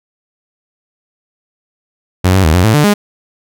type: tone with pitch steps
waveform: sawtooth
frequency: 91.9 / 95.4 / 78.4 / 90.4 / 110 / 148.5 / 205.9 Hz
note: F#2 / G2 / D#2 / F#2 / A2 / D3 / G#3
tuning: -11 / -47 / +14 / -40 / 0 / +20 / -15 cents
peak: -3 dBFS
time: 2.24-2.94 s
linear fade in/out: 10 ms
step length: 100 ms
effects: none